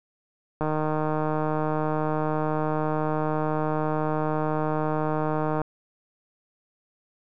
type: click train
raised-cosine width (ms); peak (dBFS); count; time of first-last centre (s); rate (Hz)
1; -13; 772; 0.61-5.616; 154
effects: none